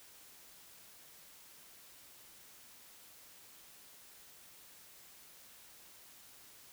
silence, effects white hiss -58 dBFS RMS until 6.72 s

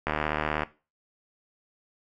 click train, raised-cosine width 0.5 ms, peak -11 dBFS, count 44, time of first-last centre 0.07-0.634 s, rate 76.3 Hz, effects noise-tail reverb RT60 0.3 s tail -17 dB re dry

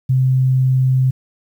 sine tone, 130.1 Hz, C3, 9 cents flat, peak -11 dBFS, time 0.09-1.11 s, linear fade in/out 10 ms, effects 8-bit

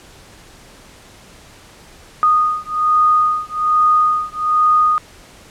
sine beating tone pair, 1235 / 1236.2 Hz, D#6 / D#6, -13 / -12 cents, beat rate 1.2 Hz, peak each -15 / -15 dBFS, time 2.23-4.98 s, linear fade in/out 0 ms, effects pink hiss -43 dBFS RMS until 5.5 s + low-pass 10000 Hz 12 dB/octave

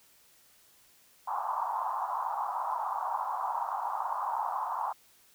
pink band-pass noise, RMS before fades -33 dBFS, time 1.27-4.93 s, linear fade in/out 10 ms, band 800 to 1100 Hz, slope 48 dB/octave, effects white hiss -62 dBFS RMS until 5.34 s

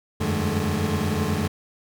30% pulse tone cluster, 87.2 / 95.2 / 149.6 / 208.7 / 219.5 Hz, F2 / F#2 / D3 / G#3 / A3, -2 / +50 / +32 / +9 / -4 cents, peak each -26 dBFS, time 0.2-1.48 s, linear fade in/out 10 ms, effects none

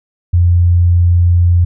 sine tone, 87.31 Hz, F2, in tune, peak -6 dBFS, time 0.33-1.65 s, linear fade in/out 10 ms, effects none

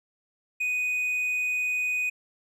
triangle tone, 2489 Hz, D#7, in tune, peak -23 dBFS, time 0.6-2.1 s, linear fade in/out 10 ms, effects none

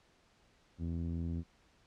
sawtooth tone with low-pass filter, 84 Hz, E2, 33 cents sharp, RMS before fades -37 dBFS, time 0.78-1.44 s, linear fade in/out 50 ms, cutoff 240 Hz, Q 1.8, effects pink hiss -68 dBFS RMS until 1.86 s + low-pass 6000 Hz 12 dB/octave

